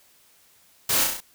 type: noise with echo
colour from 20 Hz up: white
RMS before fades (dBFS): -23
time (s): 0.89-1.04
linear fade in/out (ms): 5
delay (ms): 33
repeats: 5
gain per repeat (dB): -3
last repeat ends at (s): 1.205
effects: white hiss -58 dBFS RMS until 1.34 s